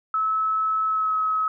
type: tone with pitch glide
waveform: sine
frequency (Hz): 1298 to 1280.9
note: E6 to D#6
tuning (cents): -27 to +50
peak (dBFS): -20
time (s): 0.14-1.48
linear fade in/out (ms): 2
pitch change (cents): -23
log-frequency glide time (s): 0.86-1.15
effects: none